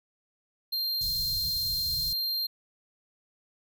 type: tone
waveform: square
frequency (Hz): 4186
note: C8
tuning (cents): 0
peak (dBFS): -28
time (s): 0.72-2.47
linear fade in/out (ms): 10
type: band-stop noise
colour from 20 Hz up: pink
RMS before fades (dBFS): -38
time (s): 1.01-2.13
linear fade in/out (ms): 2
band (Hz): 160 to 3600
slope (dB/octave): 96
effects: none